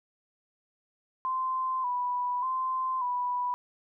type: tone with vibrato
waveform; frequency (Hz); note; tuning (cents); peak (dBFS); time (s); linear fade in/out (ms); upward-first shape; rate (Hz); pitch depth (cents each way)
sine; 1011; B5; +40; -27; 1.25-3.54; 0; square; 0.85; 45
effects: none